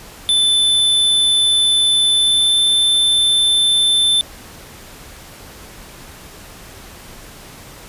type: tone with pitch glide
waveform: square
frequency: 3520 to 3540 Hz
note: A7 to A7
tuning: 0 to +10 cents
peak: -12 dBFS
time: 0.29-4.21 s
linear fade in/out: 0 ms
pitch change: +10 cents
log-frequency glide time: 2.13-2.59 s
effects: pink hiss -38 dBFS RMS until 7.88 s + resampled to 32000 Hz